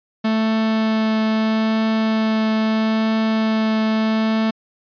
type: tone with vibrato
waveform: 45% pulse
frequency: 220 Hz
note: A3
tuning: in tune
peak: -16 dBFS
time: 0.24-4.51 s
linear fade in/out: 10 ms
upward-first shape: triangle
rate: 0.77 Hz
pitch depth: 9 cents each way
effects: resampled to 11025 Hz